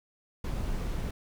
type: noise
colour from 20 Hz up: brown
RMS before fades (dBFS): -32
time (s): 0.44-1.11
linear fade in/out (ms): 5
effects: none